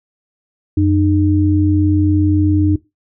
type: tone pair together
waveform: sine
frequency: 91.72 / 304.6 Hz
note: F#2 / D#4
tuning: -15 / -37 cents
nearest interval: octave + major sixth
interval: 2078 cents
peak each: -13 dBFS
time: 0.77-2.76 s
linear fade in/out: 5 ms
effects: noise-tail reverb RT60 0.2 s tail -18 dB re dry